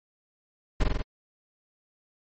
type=noise with echo; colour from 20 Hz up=brown; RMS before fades=-20 dBFS; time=0.8-0.84 s; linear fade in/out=10 ms; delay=46 ms; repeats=4; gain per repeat=-2 dB; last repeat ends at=1.024 s; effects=low-pass 6000 Hz 12 dB/octave + MP3 32 kbps